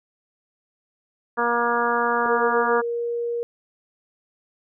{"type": "harmonic tone", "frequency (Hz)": 237.3, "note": "A#3", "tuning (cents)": 31, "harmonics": [1, 2, 3, 4, 5, 6, 7], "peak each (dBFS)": [-31, -25, -28, -25, -25, -27, -29], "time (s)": [1.37, 2.82], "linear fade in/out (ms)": 20}
{"type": "tone with pitch glide", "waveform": "sine", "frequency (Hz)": [466.2, 472.2], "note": ["A#4", "A#4"], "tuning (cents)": [0, 22], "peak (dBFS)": -23, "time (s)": [2.26, 3.43], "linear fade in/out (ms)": 0, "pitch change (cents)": 22, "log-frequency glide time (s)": [2.45, 3.02]}
{"effects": []}